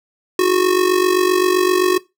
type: tone with amplitude modulation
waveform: square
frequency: 365.9 Hz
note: F#4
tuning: 19 cents flat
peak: -10 dBFS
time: 0.39-1.98 s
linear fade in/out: 2 ms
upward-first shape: sine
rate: 47.7 Hz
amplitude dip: 70%
effects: noise-tail reverb RT60 0.2 s tail -19 dB re dry